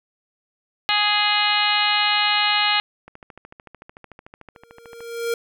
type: harmonic tone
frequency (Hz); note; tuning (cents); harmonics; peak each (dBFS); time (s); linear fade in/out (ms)
416.1; G#4; +3; 2 / 3 / 4 / 5 / 6 / 7 / 8 / 9 / 10; -24 / -26 / -27 / -25 / -26 / -23 / -30 / -27 / -26; 0.89-2.8; 0
type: click train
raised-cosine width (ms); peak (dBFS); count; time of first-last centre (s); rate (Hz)
0.5; -26; 27; 3.08-5.006; 13.5
type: tone with exponential growth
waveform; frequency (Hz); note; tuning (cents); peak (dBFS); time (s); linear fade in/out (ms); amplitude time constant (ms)
square; 466.2; A#4; 0; -20; 4.55-5.34; 2; 170
effects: none